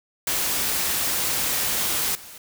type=noise with level steps; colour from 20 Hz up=white; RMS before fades=-24 / -42 dBFS; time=0.27-2.38 s; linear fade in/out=2 ms; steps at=2.15 s; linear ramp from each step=2 ms; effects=none